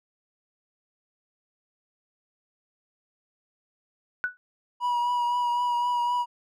sine tone with exponential decay, 1480 Hz, F#6, in tune, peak -20 dBFS, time 4.24-4.37 s, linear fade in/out 0 ms, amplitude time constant 27 ms
triangle tone with vibrato, 968 Hz, B5, 35 cents flat, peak -21 dBFS, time 4.8-6.26 s, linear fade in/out 50 ms, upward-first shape triangle, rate 3.9 Hz, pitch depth 25 cents each way
effects none

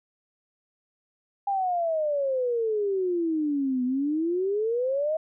sine exponential two-way sweep, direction down then up, 810 to 246.9 to 642 Hz, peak -23 dBFS, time 1.47-5.17 s, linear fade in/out 5 ms, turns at 3.84 s, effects none

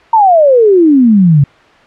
sine exponential sweep, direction down, 932.3 to 135.4 Hz, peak -3 dBFS, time 0.13-1.44 s, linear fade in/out 5 ms, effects white hiss -41 dBFS RMS until 1.86 s + low-pass 2000 Hz 12 dB/octave

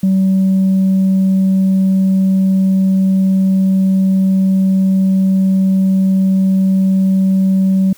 sine tone, 190.7 Hz, G3, 47 cents flat, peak -7 dBFS, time 0.03-7.93 s, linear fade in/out 5 ms, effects tanh soft clip ceiling -7 dBFS + white hiss -45 dBFS RMS until 7.97 s

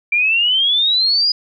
sine exponential sweep, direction up, 2349 to 4978 Hz, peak -12 dBFS, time 0.12-1.32 s, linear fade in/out 5 ms, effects none

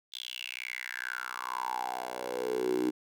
10% pulse tone with high-pass filter sweep, 62.2 Hz, B1, 13 cents sharp, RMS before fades -35 dBFS, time 0.12-2.91 s, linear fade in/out 20 ms, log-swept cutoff 3600 to 310 Hz, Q 7.5, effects none

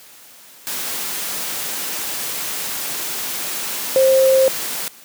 sine tone in noise, 529 Hz, C5, 19 cents sharp, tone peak -10 dBFS, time 3.96-4.48 s, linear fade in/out 0 ms, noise white, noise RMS -25 dBFS, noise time 0.67-4.88 s, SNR +12 dB, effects white hiss -44 dBFS RMS until 5.04 s + high-pass 150 Hz 12 dB/octave

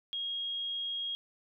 sine tone, 3271 Hz, G#7, 27 cents flat, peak -33 dBFS, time 0.13-1.15 s, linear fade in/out 0 ms, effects none

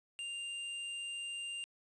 square tone, 2794 Hz, F7, in tune, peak -40 dBFS, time 0.19-1.64 s, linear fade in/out 0 ms, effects resampled to 24000 Hz + 11-bit

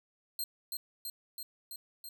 10% pulse tone with echo, 4186 Hz, C8, in tune, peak -27 dBFS, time 0.39-0.44 s, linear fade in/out 2 ms, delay 330 ms, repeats 5, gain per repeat -2 dB, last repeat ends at 2.09 s, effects none

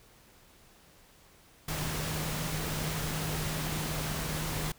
sine tone in noise, 155.56 Hz, D#3, in tune, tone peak -36 dBFS, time 1.68-4.72 s, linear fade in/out 5 ms, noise pink, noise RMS -35 dBFS, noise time 1.68-4.72 s, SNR -4 dB, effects pink hiss -59 dBFS RMS until 4.78 s

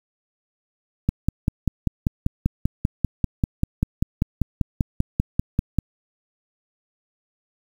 click train, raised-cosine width 5 ms, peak -6 dBFS, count 25, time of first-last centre 1.09-5.787 s, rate 5.11 Hz, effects 7-bit

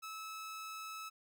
sawtooth tone, 1300 Hz, E6, 24 cents flat, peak -40 dBFS, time 0.02-1.1 s, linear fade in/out 20 ms, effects none

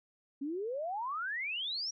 sine exponential sweep, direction up, 266.9 to 5770 Hz, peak -34 dBFS, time 0.41-1.91 s, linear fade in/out 10 ms, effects none

